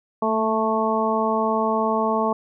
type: harmonic tone with a mistuned harmonic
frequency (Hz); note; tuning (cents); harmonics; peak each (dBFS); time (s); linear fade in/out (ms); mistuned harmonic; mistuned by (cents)
220; A3; 0; 1 / 2 / 3 / 4 / 5; -25 / -25 / -25 / -25 / -25; 0.22-2.33; 5; 1; +23
effects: none